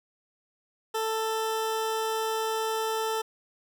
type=tone; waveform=20% pulse; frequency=442.4 Hz; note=A4; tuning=9 cents sharp; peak=-22 dBFS; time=0.94-3.22 s; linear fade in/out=10 ms; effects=none